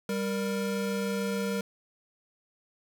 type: tone pair together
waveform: square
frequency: 196.73 / 467.9 Hz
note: G3 / A#4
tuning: +6 / +6 cents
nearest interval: octave + minor third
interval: 1500 cents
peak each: -31 / -33 dBFS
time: 0.09-1.61 s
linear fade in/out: 2 ms
effects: none